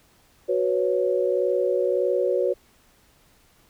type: chord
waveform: sine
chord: F# suspended fourth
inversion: none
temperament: just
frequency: 370 / 493.3 / 555 Hz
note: F#4 / B4 / C#5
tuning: 0 / -2 / +2 cents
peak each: -24 dBFS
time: 0.48-2.54 s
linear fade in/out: 20 ms
effects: pink hiss -59 dBFS RMS until 3.69 s